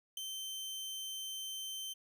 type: tone with ADSR envelope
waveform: sawtooth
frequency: 3100 Hz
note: G7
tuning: 20 cents flat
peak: -32 dBFS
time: 0.17-1.94 s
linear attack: 4 ms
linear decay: 5 ms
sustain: -5 dB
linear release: 18 ms
effects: none